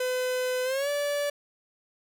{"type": "tone with pitch glide", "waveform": "45% pulse", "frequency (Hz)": [506, 577.9], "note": ["B4", "D5"], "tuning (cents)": [42, -28], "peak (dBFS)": -26, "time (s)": [0, 1.3], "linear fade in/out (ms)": 5, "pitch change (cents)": 230, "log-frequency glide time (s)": [0.64, 0.89], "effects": []}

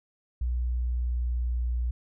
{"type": "tone with pitch glide", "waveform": "sine", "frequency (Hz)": [60.9, 60.3], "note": ["B1", "B1"], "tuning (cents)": [-24, -41], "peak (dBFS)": -25, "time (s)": [0.41, 1.91], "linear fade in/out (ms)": 5, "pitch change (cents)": -17, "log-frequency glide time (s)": [0.66, 1.51], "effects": []}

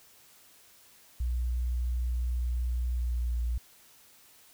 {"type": "tone with pitch glide", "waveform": "sine", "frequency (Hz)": [60.8, 59.1], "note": ["B1", "A#1"], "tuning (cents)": [-26, 24], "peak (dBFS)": -27, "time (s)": [1.2, 3.58], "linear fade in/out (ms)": 5, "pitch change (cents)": -50, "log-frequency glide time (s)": [2.94, 3.4], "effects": ["white hiss -58 dBFS RMS until 4.53 s"]}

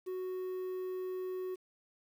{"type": "tone with quantisation", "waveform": "triangle", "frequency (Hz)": 370, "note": "F#4", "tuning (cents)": 0, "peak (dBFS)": -34, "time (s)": [0.06, 1.56], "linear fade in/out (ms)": 20, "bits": 10, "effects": []}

